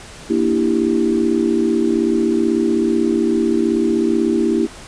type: chord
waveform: sine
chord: E half-diminished seventh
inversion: second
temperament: equal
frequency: 233.1 / 293.7 / 329.6 / 392 Hz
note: Bb3 / D4 / E4 / G4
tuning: 0 / 0 / 0 / 0 cents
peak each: -19 / -22 / -17 / -20 dBFS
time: 0.29-4.67 s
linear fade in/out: 20 ms
effects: pink hiss -37 dBFS RMS until 4.87 s + resampled to 22050 Hz